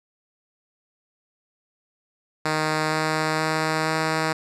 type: tone with pitch steps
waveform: 5% pulse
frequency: 155.56 / 156.55 / 157.55 / 158.55 Hz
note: D#3 / D#3 / D#3 / D#3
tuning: 0 / +11 / +22 / +33 cents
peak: -10 dBFS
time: 2.45-4.33 s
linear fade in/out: 5 ms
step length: 470 ms
effects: low-pass 8000 Hz 12 dB/octave